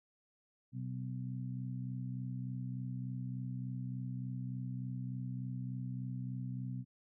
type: harmonic tone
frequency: 63.4 Hz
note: B1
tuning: 46 cents sharp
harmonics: 2 / 3 / 4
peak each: -39 / -45 / -47 dBFS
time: 0.72-6.85 s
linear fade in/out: 50 ms
effects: none